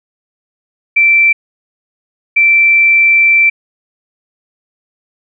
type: tone bursts at uneven times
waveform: sine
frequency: 2340 Hz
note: D7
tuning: 7 cents flat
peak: -5 dBFS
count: 2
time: 0.96-1.33 / 2.36-3.5 s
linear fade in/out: 10 ms
effects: none